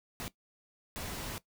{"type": "noise bursts at uneven times", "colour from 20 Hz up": "pink", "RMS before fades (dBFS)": -40, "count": 2, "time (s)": [[0.2, 0.28], [0.96, 1.38]], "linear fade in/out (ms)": 0, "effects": ["noise-tail reverb RT60 0.1 s tail -17 dB re dry"]}